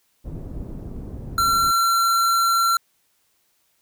pink low-pass noise, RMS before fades -33 dBFS, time 0.24-1.72 s, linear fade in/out 20 ms, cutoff 310 Hz, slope 12 dB/octave
square tone, 1361 Hz, F6, 45 cents flat, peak -17 dBFS, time 1.38-2.77 s, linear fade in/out 2 ms
effects white hiss -66 dBFS RMS until 3.81 s

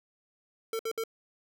square tone bursts, 450 Hz, A4, 39 cents sharp, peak -31 dBFS, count 3, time 0.73-1.038 s, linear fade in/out 2 ms, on 62 ms, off 61 ms, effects none

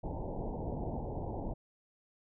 pink low-pass noise, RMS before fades -38 dBFS, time 0.03-1.54 s, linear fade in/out 10 ms, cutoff 920 Hz, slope 96 dB/octave, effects none

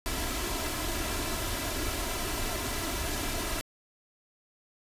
pink noise with comb filter, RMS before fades -32 dBFS, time 0.06-3.61 s, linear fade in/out 0 ms, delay 3 ms, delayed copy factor +0.6, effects resampled to 32000 Hz

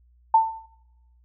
sine tone with exponential decay, 893 Hz, A5, 25 cents sharp, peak -10 dBFS, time 0.34-0.66 s, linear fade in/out 5 ms, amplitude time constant 68 ms, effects noise-tail reverb RT60 0.9 s tail -21 dB re dry + added 60 Hz sine -55 dBFS peak until 1.24 s

